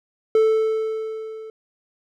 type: tone with level ramp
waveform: triangle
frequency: 440 Hz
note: A4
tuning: in tune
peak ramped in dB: -10 to -32 dBFS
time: 0.35-1.5 s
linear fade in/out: 2 ms
effects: none